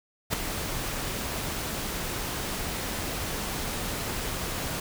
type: noise with ADSR envelope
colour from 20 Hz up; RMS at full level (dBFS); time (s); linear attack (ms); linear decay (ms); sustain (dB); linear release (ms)
pink; -25; 0.3-4.8; 34; 6; -7; 3
effects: none